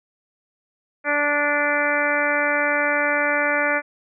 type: harmonic tone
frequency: 291.9 Hz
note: D4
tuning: 10 cents flat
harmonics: 1 / 2 / 3 / 4 / 5 / 6 / 7 / 8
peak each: -30 / -24 / -29 / -29 / -24 / -25 / -26 / -28 dBFS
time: 1.04-3.82 s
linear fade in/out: 50 ms
effects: none